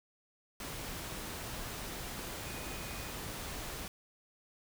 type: tone in noise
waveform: sine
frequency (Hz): 2483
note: D#7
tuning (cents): -4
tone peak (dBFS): -52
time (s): 2.46-3.12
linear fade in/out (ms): 2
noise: pink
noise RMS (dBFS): -42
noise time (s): 0.6-3.88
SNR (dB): -13
effects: none